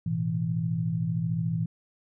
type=chord; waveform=sine; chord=A suspended second; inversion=none; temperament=equal; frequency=110 / 123.47 / 164.81 Hz; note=A2 / B2 / E3; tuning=0 / 0 / 0 cents; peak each=-32 / -32 / -27 dBFS; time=0.06-1.66 s; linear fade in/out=5 ms; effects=none